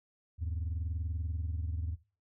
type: tone pair together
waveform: sine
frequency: 78.5 / 99.06 Hz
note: D#2 / G2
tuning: +16 / +19 cents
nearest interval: major third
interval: 403 cents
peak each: -32 / -37 dBFS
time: 0.38-1.97 s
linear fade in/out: 50 ms
effects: noise-tail reverb RT60 0.3 s tail -17 dB re dry + tanh soft clip ceiling -29 dBFS